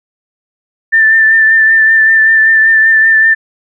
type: tone with vibrato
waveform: sine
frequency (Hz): 1778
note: A6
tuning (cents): +18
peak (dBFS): -4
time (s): 0.92-3.35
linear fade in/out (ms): 20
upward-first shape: triangle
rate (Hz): 5.2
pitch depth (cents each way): 27
effects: none